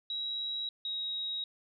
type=tone pair in turn; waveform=sine; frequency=3861 / 3803 Hz; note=B7 / A#7; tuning=-40 / +34 cents; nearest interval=unison; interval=26 cents; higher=first; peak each=-33 / -33 dBFS; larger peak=neither; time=0.1-0.69 / 0.85-1.44 s; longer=neither; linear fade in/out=2 ms; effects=none